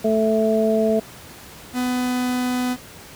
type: harmonic tone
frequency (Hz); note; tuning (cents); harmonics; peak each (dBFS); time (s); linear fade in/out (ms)
219.6; A3; -3; 1 / 2 / 3; -20 / -20 / -20; 0.04-1; 10
type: tone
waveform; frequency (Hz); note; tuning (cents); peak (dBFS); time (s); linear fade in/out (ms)
45% pulse; 250; B3; +21; -20; 1.73-2.77; 50
effects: pink hiss -41 dBFS RMS until 3.15 s + high-pass 60 Hz 12 dB/octave